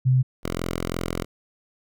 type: tone pair in turn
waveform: sine / 5% pulse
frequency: 128.7 / 42.95 Hz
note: C3 / F1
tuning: -28 / -28 cents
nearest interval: octave + perfect fifth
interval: 1900 cents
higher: first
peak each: -15 dBFS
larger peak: neither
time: 0.05-0.23 / 0.43-1.25 s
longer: second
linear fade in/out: 20 ms
effects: none